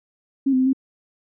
sine tone with pitch steps, 271.9 / 257.9 / 259.3 / 266 Hz, C#4 / C4 / C4 / C4, -33 / -25 / -15 / +29 cents, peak -15 dBFS, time 0.46-0.732 s, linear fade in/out 10 ms, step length 68 ms, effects none

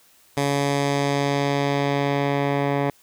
10% pulse tone with low-pass filter sweep, 141.3 Hz, C#3, 34 cents sharp, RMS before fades -22 dBFS, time 0.37-2.9 s, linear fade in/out 2 ms, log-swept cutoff 11000 to 1900 Hz, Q 0.81, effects white hiss -56 dBFS RMS until 3.02 s

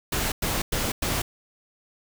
pink noise bursts, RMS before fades -26 dBFS, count 4, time 0.12-1.22 s, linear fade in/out 5 ms, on 200 ms, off 100 ms, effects none

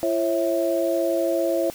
sine tone cluster, 338.7 / 544 / 656 Hz, E4 / C#5 / E5, +47 / -33 / -9 cents, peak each -24 dBFS, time 0.03-1.7 s, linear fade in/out 0 ms, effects white hiss -42 dBFS RMS until 1.74 s

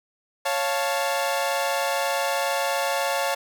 sawtooth chord, Db augmented, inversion none, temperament equal, 554.4 / 698.5 / 880 Hz, Db5 / F5 / A5, 0 / 0 / 0 cents, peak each -22 / -24 / -24 dBFS, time 0.45-3.35 s, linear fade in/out 10 ms, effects none

